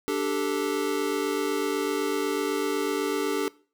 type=chord; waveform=square; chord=D suspended fourth; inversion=none; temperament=equal; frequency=293.7 / 392 / 440 Hz; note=D4 / G4 / A4; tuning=0 / 0 / 0 cents; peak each=-30 dBFS; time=0.08-3.48 s; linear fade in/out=0 ms; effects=noise-tail reverb RT60 0.4 s tail -21 dB re dry